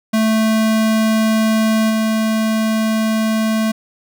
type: tone with level steps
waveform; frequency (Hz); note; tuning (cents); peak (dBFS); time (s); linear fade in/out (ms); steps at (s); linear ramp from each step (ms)
square; 220; A3; 0; -13 / -15; 0.13-3.72; 10; 1.89; 20
effects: none